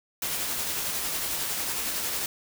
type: noise with tremolo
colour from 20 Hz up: white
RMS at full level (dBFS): -29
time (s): 0.22-2.26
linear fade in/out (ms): 2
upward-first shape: sine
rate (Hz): 11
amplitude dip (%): 25
effects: none